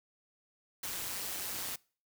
white noise with amplitude modulation, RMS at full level -36 dBFS, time 0.83-1.76 s, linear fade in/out 5 ms, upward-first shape sine, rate 189 Hz, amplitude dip 60%, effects noise-tail reverb RT60 0.4 s tail -24 dB re dry

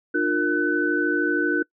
sine tone cluster, 301.2 / 354 / 465.5 / 1504 Hz, D4 / F4 / A#4 / F#6, +44 / +23 / -2 / +28 cents, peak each -24 / -25 / -29 / -23 dBFS, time 0.14-1.63 s, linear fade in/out 10 ms, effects noise-tail reverb RT60 0.1 s tail -24 dB re dry

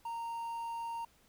triangle tone with quantisation, 926 Hz, A#5, 12 cents flat, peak -35 dBFS, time 0.05-1.05 s, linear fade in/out 5 ms, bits 10, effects pink hiss -67 dBFS RMS until 1.28 s

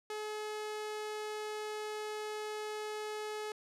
sawtooth tone, 425.9 Hz, G#4, 44 cents sharp, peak -34 dBFS, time 0.1-3.52 s, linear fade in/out 2 ms, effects low-pass 10000 Hz 12 dB/octave

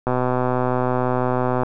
click train, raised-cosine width 1 ms, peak -7 dBFS, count 198, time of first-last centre 0.07-1.633 s, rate 126 Hz, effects none

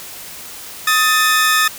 sawtooth tone pair together, 1256.8 / 1775 Hz, D#6 / A6, +17 / +15 cents, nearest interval tritone, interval 598 cents, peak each -11 dBFS, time 0.87-1.68 s, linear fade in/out 5 ms, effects white hiss -33 dBFS RMS until 1.78 s

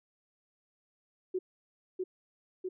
sine tone with echo, 370 Hz, F#4, in tune, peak -29 dBFS, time 1.34-1.39 s, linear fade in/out 10 ms, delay 650 ms, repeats 2, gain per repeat -2 dB, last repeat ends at 2.69 s, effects none

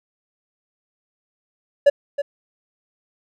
triangle tone with echo, 569 Hz, C#5, 45 cents sharp, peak -6 dBFS, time 1.86-1.9 s, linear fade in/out 10 ms, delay 320 ms, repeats 1, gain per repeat -11 dB, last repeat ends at 2.22 s, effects none

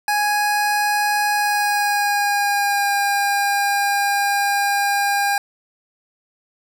25% pulse tone with pitch glide, 830.6 to 805.6 Hz, G#5 to G5, 0 to +47 cents, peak -13 dBFS, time 0.08-5.38 s, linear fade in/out 2 ms, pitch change -53 cents, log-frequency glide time 1.32-2.93 s, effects none

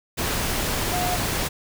sine tone in noise, 718 Hz, F5, 48 cents sharp, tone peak -25 dBFS, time 0.92-1.17 s, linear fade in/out 20 ms, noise pink, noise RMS -25 dBFS, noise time 0.17-1.49 s, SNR -3 dB, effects none

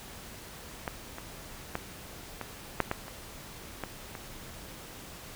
clicks, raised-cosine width 0.5 ms, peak -17 / -25 / -16 / -20 / -9 / -14 / -27 / -19 / -24 dBFS, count 9, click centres 0.878 / 1.184 / 1.754 / 2.413 / 2.803 / 2.914 / 3.082 / 3.837 / 4.152 s, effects pink hiss -46 dBFS RMS until 5.35 s

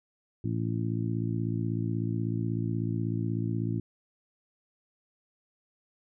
harmonic tone, 56.3 Hz, A1, 40 cents sharp, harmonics 2 / 3 / 4 / 5 / 6, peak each -30 / -34 / -37 / -36 / -38 dBFS, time 0.44-3.8 s, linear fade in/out 5 ms, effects none

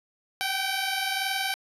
10% pulse tone pair together, 763 / 784 Hz, G5 / G5, -47 / 0 cents, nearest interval unison, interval 47 cents, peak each -21 / -21 dBFS, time 0.41-1.54 s, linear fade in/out 0 ms, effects resampled to 32000 Hz

